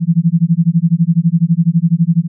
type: tone with tremolo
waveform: sine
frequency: 167.8 Hz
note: E3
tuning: 31 cents sharp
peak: -5 dBFS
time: 0-2.28 s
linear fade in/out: 50 ms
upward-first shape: sine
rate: 12 Hz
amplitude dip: 100%
effects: none